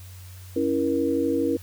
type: chord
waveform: sine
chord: A# diminished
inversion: first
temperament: equal with one note detuned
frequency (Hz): 277.2 / 329.6 / 473.5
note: C#4 / E4 / A#4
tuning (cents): 0 / 0 / +27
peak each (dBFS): -25 / -25 / -25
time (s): 0.56-1.57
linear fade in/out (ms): 5
effects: added 92 Hz sine -40 dBFS peak until 1.62 s + white hiss -50 dBFS RMS until 1.62 s